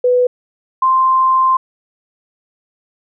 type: tone pair in turn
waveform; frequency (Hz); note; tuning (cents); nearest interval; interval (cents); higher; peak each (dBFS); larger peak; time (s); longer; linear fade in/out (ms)
sine; 495.9 / 1045.6; B4 / C6; +7 / -1; octave + minor second; 1292; second; -9; neither; 0.04-0.27 / 0.82-1.57; second; 5
effects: none